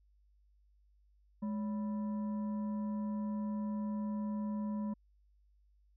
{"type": "tone with frequency modulation", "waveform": "sine", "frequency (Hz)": 210.1, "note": "G#3", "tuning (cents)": 20, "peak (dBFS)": -34, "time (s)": [1.42, 4.94], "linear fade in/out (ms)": 10, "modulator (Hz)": 775, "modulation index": 0.33, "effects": ["added 50 Hz sine -65 dBFS peak until 5.96 s"]}